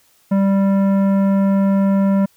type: tone with tanh clipping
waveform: triangle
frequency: 196 Hz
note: G3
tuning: in tune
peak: -14 dBFS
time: 0.31-2.26 s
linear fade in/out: 10 ms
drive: 17 dB
effects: white hiss -56 dBFS RMS until 2.36 s

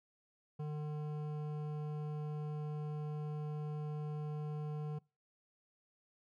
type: tone with hard clipping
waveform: triangle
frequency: 150.4 Hz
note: D3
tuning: 42 cents sharp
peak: -40 dBFS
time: 0.59-4.99 s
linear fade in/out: 10 ms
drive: 16 dB
effects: noise-tail reverb RT60 0.3 s tail -24 dB re dry

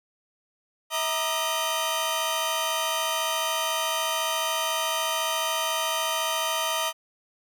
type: tone cluster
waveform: sawtooth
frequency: 645 / 940 / 1216 / 3072 Hz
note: E5 / A#5 / D#6 / G7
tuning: -38 / +14 / -40 / -36 cents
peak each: -27 dBFS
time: 0.9-6.93 s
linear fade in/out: 50 ms
effects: none

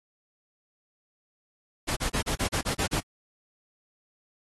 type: noise bursts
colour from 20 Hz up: pink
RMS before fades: -28 dBFS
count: 9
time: 1.87-3.008 s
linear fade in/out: 20 ms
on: 98 ms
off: 32 ms
effects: low-pass 12000 Hz 12 dB/octave + AAC 32 kbps

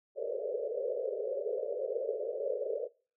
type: band-pass noise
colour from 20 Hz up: white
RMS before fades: -35 dBFS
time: 0.15-2.89 s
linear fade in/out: 50 ms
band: 410 to 590 Hz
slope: 96 dB/octave
effects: noise-tail reverb RT60 0.4 s tail -23 dB re dry

